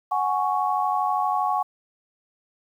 sine chord, F# suspended second, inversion none, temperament just, 740 / 832.5 / 1110 Hz, F#5 / G#5 / C#6, 0 / +4 / +2 cents, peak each -25 dBFS, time 0.11-1.63 s, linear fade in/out 10 ms, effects 9-bit

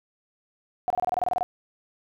sine tone bursts, 724 Hz, F#5, 38 cents flat, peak -21 dBFS, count 12, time 0.88-1.43 s, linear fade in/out 0 ms, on 22 ms, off 26 ms, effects none

